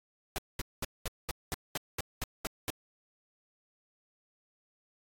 pink noise bursts, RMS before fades -34 dBFS, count 11, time 0.36-2.702 s, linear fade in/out 0 ms, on 22 ms, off 210 ms, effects AAC 48 kbps

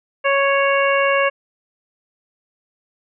harmonic tone, 554.4 Hz, C#5, in tune, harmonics 1 / 2 / 3 / 4 / 5, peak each -17 / -20 / -22 / -23 / -24 dBFS, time 0.24-1.3 s, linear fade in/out 20 ms, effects none

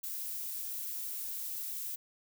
violet noise, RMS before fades -39 dBFS, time 0.03-1.96 s, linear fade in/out 10 ms, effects none

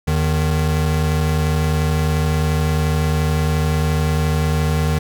square tone pair together, 80.06 / 154.4 Hz, D#2 / D#3, +50 / -13 cents, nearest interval major seventh, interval 1137 cents, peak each -19 dBFS, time 0.07-4.99 s, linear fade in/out 10 ms, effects none

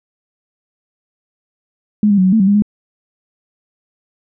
sine tone with pitch steps, 209.7 / 202.3 / 185.9 / 187 / 222.4 / 191.5 / 202.8 / 208.2 Hz, G#3 / G#3 / F#3 / F#3 / A3 / G3 / G#3 / G#3, +17 / -45 / +8 / +19 / +19 / -40 / -41 / +5 cents, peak -8 dBFS, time 2.03-2.622 s, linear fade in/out 2 ms, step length 74 ms, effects none

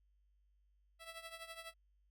10% pulse tone with tremolo, 659.3 Hz, E5, in tune, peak -37 dBFS, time 0.99-1.74 s, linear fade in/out 50 ms, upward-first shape triangle, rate 12 Hz, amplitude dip 80%, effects added 50 Hz sine -70 dBFS peak until 2.1 s

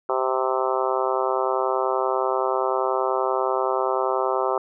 harmonic tone, 130.4 Hz, C3, 5 cents flat, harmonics 3 / 4 / 5 / 6 / 7 / 8 / 9 / 10, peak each -26 / -27 / -28 / -29 / -29 / -30 / -31 / -31 dBFS, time 0.09-4.58 s, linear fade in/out 2 ms, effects none

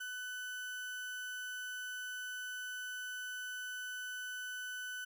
35% pulse tone, 1500 Hz, F#6, 23 cents sharp, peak -39 dBFS, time 0-5.05 s, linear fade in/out 10 ms, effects none

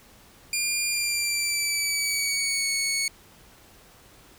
15% pulse tone with pitch glide, 2400 to 2214 Hz, D7 to C#7, +37 to -3 cents, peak -17 dBFS, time 0.53-3.08 s, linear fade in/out 2 ms, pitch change -140 cents, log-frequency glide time 0.91-2.7 s, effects pink hiss -53 dBFS RMS until 4.38 s

